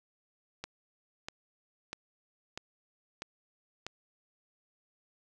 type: click train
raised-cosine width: 0.2 ms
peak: -21 dBFS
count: 6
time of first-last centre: 0.64-3.866 s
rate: 1.55 Hz
effects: none